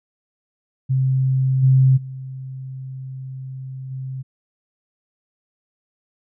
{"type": "tone with level steps", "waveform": "sine", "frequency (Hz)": 131.7, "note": "C3", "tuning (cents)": 12, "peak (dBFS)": [-15, -10, -29, -26], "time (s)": [0.89, 4.23], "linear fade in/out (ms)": 20, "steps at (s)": [1.62, 1.96, 3.9], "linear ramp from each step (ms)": 20, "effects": []}